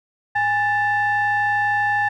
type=ring-modulated tone; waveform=triangle; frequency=466.2 Hz; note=A#4; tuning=in tune; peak=-12 dBFS; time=0.35-2.09 s; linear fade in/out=10 ms; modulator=1290 Hz; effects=none